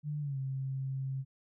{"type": "tone with pitch glide", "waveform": "sine", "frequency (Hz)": [148.6, 133.93], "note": ["D3", "C3"], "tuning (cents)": [21, 41], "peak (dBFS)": -33, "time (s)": [0.03, 1.25], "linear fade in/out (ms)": 50, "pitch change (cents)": -180, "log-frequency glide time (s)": [0.2, 0.38], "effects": []}